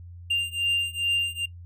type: beating tone pair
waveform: triangle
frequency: 2791 / 2793.4 Hz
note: F7 / F7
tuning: -2 / 0 cents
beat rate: 2.4 Hz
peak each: -25 / -24 dBFS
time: 0.3-1.46 s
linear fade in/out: 10 ms
effects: noise-tail reverb RT60 0.1 s tail -21 dB re dry + added 87 Hz sine -40 dBFS peak until 1.65 s